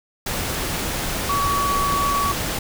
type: tone in noise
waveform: sine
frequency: 1132 Hz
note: C#6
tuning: 36 cents sharp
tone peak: -19 dBFS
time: 1.29-2.32 s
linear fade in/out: 5 ms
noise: pink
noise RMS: -25 dBFS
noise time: 0.26-2.59 s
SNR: +3 dB
effects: none